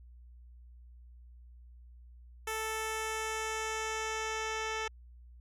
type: tone with low-pass filter sweep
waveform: 10% pulse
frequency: 440 Hz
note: A4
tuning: in tune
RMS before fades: -36 dBFS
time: 2.47-4.88 s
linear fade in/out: 5 ms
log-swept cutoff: 12000 to 5100 Hz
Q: 1.4
effects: added 60 Hz sine -51 dBFS peak until 5.4 s